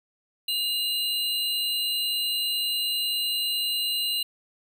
square tone pair together, 2834 / 4025 Hz, F7 / B7, +25 / +32 cents, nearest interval tritone, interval 607 cents, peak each -28 dBFS, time 0.48-4.23 s, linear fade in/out 5 ms, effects none

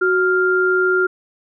sine tone pair together, 370 / 1396.9 Hz, F#4 / F6, 0 / 0 cents, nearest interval octave + major seventh, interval 2300 cents, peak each -16 dBFS, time 0.01-1.07 s, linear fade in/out 10 ms, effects none

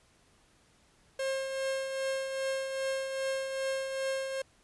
45% pulse tone with tremolo, 535 Hz, C5, 38 cents sharp, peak -29 dBFS, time 1.19-4.42 s, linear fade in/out 5 ms, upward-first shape triangle, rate 2.5 Hz, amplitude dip 50%, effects pink hiss -65 dBFS RMS until 4.63 s + resampled to 24000 Hz

